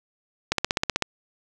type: click train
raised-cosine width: 0.2 ms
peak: -4 dBFS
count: 9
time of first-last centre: 0.52-1.023 s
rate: 15.9 Hz
effects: none